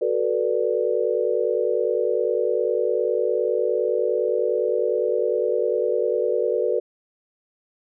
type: chord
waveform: sine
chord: B minor seventh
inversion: second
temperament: equal with one note detuned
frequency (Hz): 370 / 440 / 489.9 / 587.3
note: F#4 / A4 / B4 / D5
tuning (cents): 0 / 0 / -14 / 0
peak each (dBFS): -26 / -24 / -23 / -27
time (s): 0.01-6.8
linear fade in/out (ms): 10
effects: none